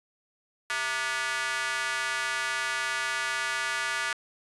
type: tone with high-pass filter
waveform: square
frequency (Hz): 131.9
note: C3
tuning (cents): +14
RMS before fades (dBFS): -30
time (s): 0.7-4.13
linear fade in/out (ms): 0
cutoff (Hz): 1500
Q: 2.2
effects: resampled to 24000 Hz